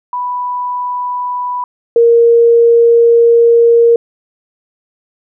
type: tone pair in turn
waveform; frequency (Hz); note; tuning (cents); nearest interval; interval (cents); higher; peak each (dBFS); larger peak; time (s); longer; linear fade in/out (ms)
sine; 987.8 / 467; B5 / A#4; 0 / +3; octave + minor second; 1297; first; -15 / -4; second; 0.13-1.64 / 1.96-3.96; second; 2
effects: none